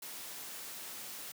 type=noise; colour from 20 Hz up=white; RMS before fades=-45 dBFS; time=0.02-1.32 s; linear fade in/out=5 ms; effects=high-pass 150 Hz 12 dB/octave